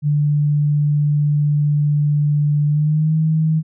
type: tone with pitch glide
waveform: sine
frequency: 147.4 to 157.98 Hz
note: D3 to D#3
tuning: +7 to +27 cents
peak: -13 dBFS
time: 0.02-3.63 s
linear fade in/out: 50 ms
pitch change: +120 cents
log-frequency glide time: 2.67-3.15 s
effects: none